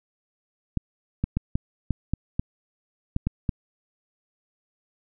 clicks, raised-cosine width 5 ms, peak -11 dBFS, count 10, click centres 0.773 / 1.24 / 1.37 / 1.555 / 1.907 / 2.136 / 2.395 / 3.164 / 3.27 / 3.492 s, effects none

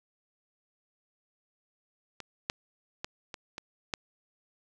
clicks, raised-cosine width 0.2 ms, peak -23 / -12 / -17 / -22 / -21 / -13 dBFS, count 6, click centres 2.203 / 2.499 / 3.045 / 3.342 / 3.581 / 3.938 s, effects none

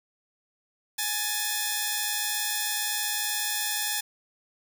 5% pulse tone pair together, 836.9 / 1781 Hz, G#5 / A6, +13 / +21 cents, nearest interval octave + minor second, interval 1308 cents, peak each -18 dBFS, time 0.98-4.01 s, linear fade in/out 10 ms, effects none

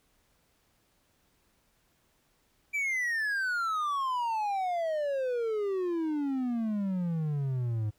triangle exponential sweep, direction down, 2349 to 103.83 Hz, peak -26 dBFS, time 2.73-7.91 s, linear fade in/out 20 ms, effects pink hiss -70 dBFS RMS until 7.98 s

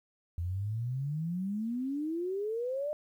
sine exponential sweep, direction up, 83.2 to 611 Hz, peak -31 dBFS, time 0.38-2.93 s, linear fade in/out 0 ms, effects 11-bit

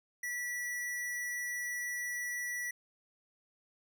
square tone, 1951 Hz, B6, 22 cents flat, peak -36 dBFS, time 0.23-2.71 s, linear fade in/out 5 ms, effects none

